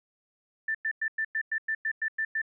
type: tone bursts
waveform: sine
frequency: 1773 Hz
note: A6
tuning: 13 cents sharp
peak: -26 dBFS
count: 11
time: 0.68-2.417 s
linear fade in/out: 5 ms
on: 67 ms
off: 100 ms
effects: none